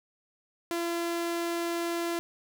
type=tone; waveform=sawtooth; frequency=340.2 Hz; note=F4; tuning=45 cents flat; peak=-25 dBFS; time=0.71-2.19 s; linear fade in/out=0 ms; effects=none